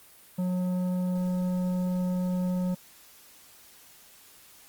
triangle tone with tanh clipping, 181.5 Hz, F#3, 33 cents flat, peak -27 dBFS, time 0.38-2.75 s, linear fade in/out 10 ms, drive 14 dB, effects white hiss -54 dBFS RMS until 4.68 s + Opus 32 kbps

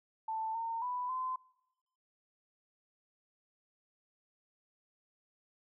sine tone with pitch steps, 885 / 913 / 991 / 1027 Hz, A5 / A#5 / B5 / C6, +10 / -36 / +6 / -33 cents, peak -34 dBFS, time 0.28-1.36 s, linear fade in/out 5 ms, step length 270 ms, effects noise-tail reverb RT60 1.0 s tail -23 dB re dry

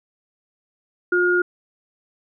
sine tone pair together, 356.3 / 1425.2 Hz, F4 / F6, +35 / +35 cents, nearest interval 2 octaves, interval 2400 cents, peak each -18 dBFS, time 1.12-1.42 s, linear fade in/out 5 ms, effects none

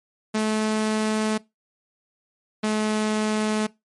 sawtooth tone pair in turn, 216.4 / 214.7 Hz, A3 / A3, -29 / -42 cents, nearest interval unison, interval 13 cents, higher first, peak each -17 dBFS, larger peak neither, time 0.34-1.38 / 2.63-3.67 s, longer neither, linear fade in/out 10 ms, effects noise-tail reverb RT60 0.2 s tail -21 dB re dry + MP3 48 kbps

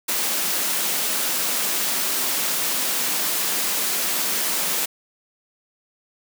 white high-pass noise, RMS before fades -23 dBFS, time 0.08-4.86 s, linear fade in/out 10 ms, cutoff 160 Hz, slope 96 dB/octave, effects none

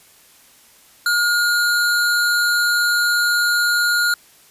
square tone pair together, 1427 / 4057 Hz, F6 / B7, +37 / +46 cents, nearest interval octave + tritone, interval 1809 cents, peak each -16 / -26 dBFS, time 1.06-4.14 s, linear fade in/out 2 ms, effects white hiss -50 dBFS RMS until 4.5 s + resampled to 32000 Hz

